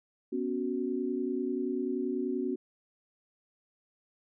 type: chord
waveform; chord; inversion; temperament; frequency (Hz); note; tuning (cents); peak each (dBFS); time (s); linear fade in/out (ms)
sine; B suspended second; none; equal; 246.9 / 277.2 / 370; B3 / C#4 / F#4; 0 / 0 / 0; -34 / -34 / -33; 0.32-2.56; 10
effects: none